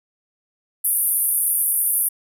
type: band-pass noise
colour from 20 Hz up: pink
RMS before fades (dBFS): -20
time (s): 0.84-2.09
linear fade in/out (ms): 10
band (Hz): 9400 to 14000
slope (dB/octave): 96
effects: none